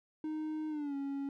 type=tone with pitch glide; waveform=triangle; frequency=310 to 277.8 Hz; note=D#4 to C#4; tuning=-6 to +4 cents; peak=-33 dBFS; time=0.24-1.29 s; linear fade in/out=2 ms; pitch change=-190 cents; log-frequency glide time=0.69-0.95 s; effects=none